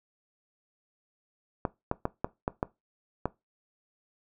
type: clicks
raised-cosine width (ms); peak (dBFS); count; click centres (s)
1; -13; 7; 1.652 / 1.914 / 2.054 / 2.245 / 2.479 / 2.629 / 3.256
effects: noise-tail reverb RT60 0.2 s tail -19 dB re dry